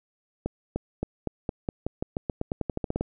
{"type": "accelerating click train", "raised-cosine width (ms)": 2, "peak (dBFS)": -14, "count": 19, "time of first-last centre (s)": [0.46, 3.01], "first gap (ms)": 300, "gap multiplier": 0.9, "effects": []}